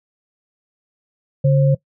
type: tone pair together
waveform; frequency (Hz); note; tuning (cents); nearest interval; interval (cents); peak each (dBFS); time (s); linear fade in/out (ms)
sine; 141.85 / 532; C#3 / C5; +40 / +29; octave + major seventh; 2289; -11 / -19; 1.44-1.75; 10
effects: noise-tail reverb RT60 0.1 s tail -20 dB re dry